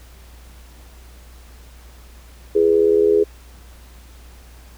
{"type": "tone with amplitude modulation", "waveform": "sine", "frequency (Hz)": 415.3, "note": "G#4", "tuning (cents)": 0, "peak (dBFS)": -8, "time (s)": [2.55, 3.24], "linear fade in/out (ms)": 10, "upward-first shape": "sine", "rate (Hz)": 78.9, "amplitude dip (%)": 80, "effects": ["added 60 Hz sine -41 dBFS peak until 4.77 s", "pink hiss -49 dBFS RMS until 4.77 s"]}